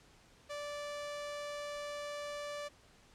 sawtooth tone, 584 Hz, D5, 10 cents flat, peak -36 dBFS, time 0.49-2.69 s, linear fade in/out 20 ms, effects pink hiss -63 dBFS RMS until 3.14 s + low-pass 8000 Hz 12 dB/octave

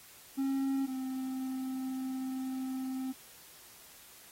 triangle tone pair in turn, 270.4 / 261.3 Hz, C#4 / C4, -43 / -2 cents, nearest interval minor second, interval 59 cents, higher first, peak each -27 / -32 dBFS, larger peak first, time 0.37-0.87 / 0.87-3.13 s, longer second, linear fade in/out 20 ms, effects white hiss -55 dBFS RMS until 4.31 s + AAC 48 kbps

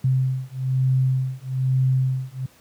sine beating tone pair, 130 / 131.1 Hz, C3 / C3, -11 / +4 cents, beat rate 1.1 Hz, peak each -21 dBFS, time 0.04-2.46 s, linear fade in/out 5 ms, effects pink hiss -54 dBFS RMS until 2.6 s + high-pass 80 Hz 12 dB/octave

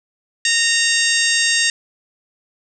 harmonic tone with a mistuned harmonic, 924 Hz, A#5, 16 cents flat, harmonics 2 / 3 / 4 / 5 / 6 / 7 / 8 / 9, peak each -19 / -21 / -22 / -23 / -24 / -24 / -25 / -26 dBFS, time 0.45-1.7 s, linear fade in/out 2 ms, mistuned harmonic 5, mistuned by +24 cents, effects none

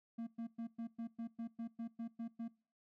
triangle tone bursts, 230 Hz, A#3, 23 cents flat, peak -38 dBFS, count 12, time 0.18-2.482 s, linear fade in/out 10 ms, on 91 ms, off 110 ms, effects noise-tail reverb RT60 0.4 s tail -23 dB re dry

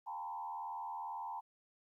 sine tone with frequency modulation, 900 Hz, A5, 39 cents sharp, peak -40 dBFS, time 0.06-1.41 s, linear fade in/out 20 ms, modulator 82.1 Hz, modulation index 1.2, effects 13-bit

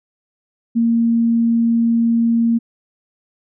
sine tone, 231.4 Hz, A#3, 13 cents flat, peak -12 dBFS, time 0.75-2.59 s, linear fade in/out 20 ms, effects none

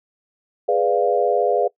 sine chord, G# diminished seventh, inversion none, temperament equal, 415.3 / 493.9 / 587.3 / 698.5 Hz, G#4 / B4 / D5 / F5, 0 / 0 / 0 / 0 cents, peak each -21 / -20 / -22 / -21 dBFS, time 0.68-1.68 s, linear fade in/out 10 ms, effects noise-tail reverb RT60 0.1 s tail -22 dB re dry

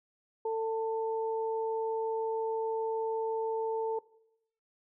sine tone pair together, 446.8 / 890 Hz, A4 / A5, +27 / +20 cents, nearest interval octave, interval 1193 cents, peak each -30 / -36 dBFS, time 0.45-3.99 s, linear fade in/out 5 ms, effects noise-tail reverb RT60 0.8 s tail -20 dB re dry

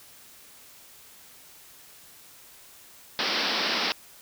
white band-pass noise, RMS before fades -27 dBFS, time 3.19-3.92 s, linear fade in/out 0 ms, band 180 to 5400 Hz, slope 96 dB/octave, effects white hiss -51 dBFS RMS until 4.21 s

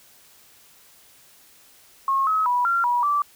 sine tone with pitch steps, 1084 / 1280 / 979 / 1377 / 968 / 1164 Hz, C#6 / D#6 / B5 / F6 / B5 / D6, -39 / +49 / -15 / -25 / -35 / -16 cents, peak -18 dBFS, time 2.08-3.22 s, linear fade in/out 2 ms, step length 190 ms, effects white hiss -53 dBFS RMS until 3.35 s

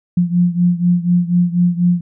sine beating tone pair, 174.61 / 178.71 Hz, F3 / F3, 0 / +40 cents, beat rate 4.1 Hz, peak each -13 / -16 dBFS, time 0.17-2.01 s, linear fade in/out 5 ms, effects none

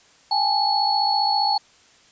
sine tone cluster, 803 / 858 / 4384 Hz, G5 / A5 / C#8, +41 / -44 / -20 cents, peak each -22 dBFS, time 0.31-1.58 s, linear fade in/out 5 ms, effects white hiss -54 dBFS RMS until 2.11 s + resampled to 16000 Hz

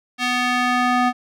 square tone with band-pass filter sweep, 248 Hz, B3, 7 cents sharp, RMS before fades -19 dBFS, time 0.18-1.13 s, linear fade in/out 50 ms, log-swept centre 2700 to 1000 Hz, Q 0.98, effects none

